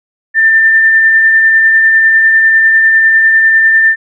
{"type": "tone with tremolo", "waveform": "sine", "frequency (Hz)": 1789, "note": "A6", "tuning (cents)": 28, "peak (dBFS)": -3, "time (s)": [0.34, 3.96], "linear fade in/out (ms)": 50, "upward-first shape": "sine", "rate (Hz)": 10, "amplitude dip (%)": 25, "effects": []}